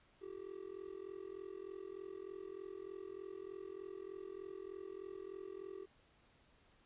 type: tone with amplitude modulation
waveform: triangle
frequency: 386.3 Hz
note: G4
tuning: 25 cents flat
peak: -40 dBFS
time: 0.21-5.86 s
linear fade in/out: 20 ms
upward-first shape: sine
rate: 43.3 Hz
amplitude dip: 95%
effects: pink hiss -70 dBFS RMS until 6.85 s + resampled to 8000 Hz